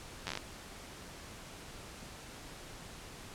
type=slowing click train; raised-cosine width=0.2 ms; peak=-19 dBFS; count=8; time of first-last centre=0.27-0.374 s; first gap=10 ms; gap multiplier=1.13; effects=pink hiss -49 dBFS RMS until 3.34 s + low-pass 10000 Hz 12 dB/octave